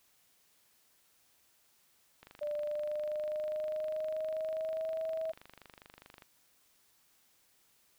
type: click train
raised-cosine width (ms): 0.3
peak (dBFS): -35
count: 100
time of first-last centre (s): 2.23-6.222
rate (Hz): 24.8
type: tone with pitch glide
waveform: sine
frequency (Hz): 593 to 642.9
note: D5 to E5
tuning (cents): +17 to -43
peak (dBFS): -33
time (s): 2.41-5.32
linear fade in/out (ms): 10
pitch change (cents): +140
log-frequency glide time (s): 2.55-4.94
effects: white hiss -69 dBFS RMS until 7.98 s